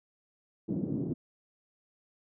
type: band-pass noise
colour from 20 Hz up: white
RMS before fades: -33 dBFS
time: 0.68-1.14 s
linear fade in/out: 10 ms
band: 130 to 300 Hz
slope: 24 dB/octave
effects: none